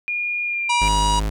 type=tone with pitch glide; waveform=sine; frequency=2427 to 2366 Hz; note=D#7 to D7; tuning=-44 to +12 cents; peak=-21 dBFS; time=0.08-0.88 s; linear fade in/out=0 ms; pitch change=-44 cents; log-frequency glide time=0.44-0.75 s
type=harmonic tone; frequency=961 Hz; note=B5; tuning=48 cents flat; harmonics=1 / 3 / 4 / 5 / 6 / 7 / 8 / 9 / 10; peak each=-18 / -28 / -30 / -32 / -34 / -35 / -36 / -37 / -38 dBFS; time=0.69-1.2 s; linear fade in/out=10 ms
type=tone; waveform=45% pulse; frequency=51.91 Hz; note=G#1; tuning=in tune; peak=-20 dBFS; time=0.81-1.3 s; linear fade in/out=10 ms
effects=none